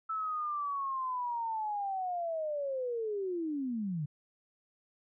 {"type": "linear sweep", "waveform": "sine", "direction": "down", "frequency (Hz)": [1318.5, 140], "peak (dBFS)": -32, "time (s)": [0.09, 4.06], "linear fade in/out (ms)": 10, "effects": []}